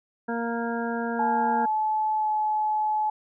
harmonic tone, 233.1 Hz, A#3, in tune, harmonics 1 / 2 / 3 / 4 / 6 / 7, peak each -29 / -32 / -34 / -35 / -37 / -37 dBFS, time 0.28-1.66 s, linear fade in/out 10 ms
sine tone with pitch glide, 863 to 856 Hz, A5 to A5, -34 to -48 cents, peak -22 dBFS, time 1.19-3.1 s, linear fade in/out 5 ms, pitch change -14 cents, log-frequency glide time 2.17-2.29 s
effects none

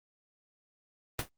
pink noise with exponential decay, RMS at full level -28 dBFS, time 1.19-1.29 s, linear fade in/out 2 ms, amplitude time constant 21 ms, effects noise-tail reverb RT60 0.1 s tail -24 dB re dry + Opus 24 kbps

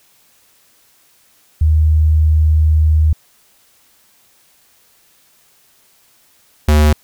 sine / square tone pair in turn, 77.78 / 75.43 Hz, D#2 / D2, 0 / +47 cents, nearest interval minor second, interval 53 cents, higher first, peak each -8 dBFS, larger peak neither, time 1.61-3.13 / 6.68-6.93 s, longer first, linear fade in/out 5 ms, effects white hiss -53 dBFS RMS until 7.03 s

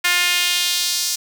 sawtooth tone with high-pass filter sweep, 353.9 Hz, F4, 23 cents sharp, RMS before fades -19 dBFS, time 0.04-1.16 s, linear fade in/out 10 ms, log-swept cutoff 1900 to 5500 Hz, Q 1.7, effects none

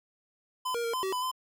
square tone with pitch steps, 1016 / 470.8 / 463.2 / 1024 / 381.9 / 1001 / 1026 Hz, B5 / A#4 / A#4 / C6 / G4 / B5 / C6, +49 / +17 / -11 / -38 / -45 / +23 / -34 cents, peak -30 dBFS, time 0.65-1.315 s, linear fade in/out 10 ms, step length 95 ms, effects none

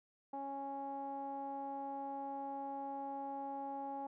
sawtooth tone with low-pass filter, 276.4 Hz, C#4, 5 cents flat, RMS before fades -43 dBFS, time 0.33-4.07 s, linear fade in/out 5 ms, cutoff 800 Hz, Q 8.1, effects none

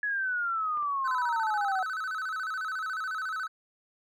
sine exponential sweep, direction down, 1700 to 740 Hz, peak -27 dBFS, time 0.03-1.83 s, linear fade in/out 2 ms
clicks, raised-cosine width 0.5 ms, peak -35 / -37 dBFS, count 2, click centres 0.773 / 0.826 s
triangle tone with vibrato, 1396.9 Hz, F6, in tune, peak -29 dBFS, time 1.04-3.48 s, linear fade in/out 20 ms, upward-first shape square, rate 14 Hz, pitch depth 140 cents each way
effects none

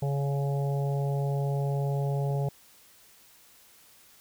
harmonic tone, 140 Hz, C#3, 18 cents sharp, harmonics 1 / 3 / 4 / 5 / 6, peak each -26 / -36 / -38 / -40 / -42 dBFS, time 0.02-2.49 s, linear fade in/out 5 ms
clicks, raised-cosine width 2 ms, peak -36 / -36 dBFS, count 2, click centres 2.306 / 2.351 s
effects white hiss -57 dBFS RMS until 4.2 s

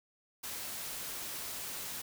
white noise, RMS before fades -41 dBFS, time 0.43-2.02 s, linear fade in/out 10 ms, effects none

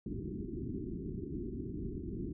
white low-pass noise, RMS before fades -40 dBFS, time 0.06-2.33 s, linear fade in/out 5 ms, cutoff 390 Hz, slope 96 dB/octave, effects none

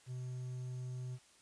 triangle tone with quantisation, 126.3 Hz, B2, 39 cents sharp, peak -38 dBFS, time 0.06-1.19 s, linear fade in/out 50 ms, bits 11, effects white hiss -65 dBFS RMS until 1.41 s + resampled to 22050 Hz

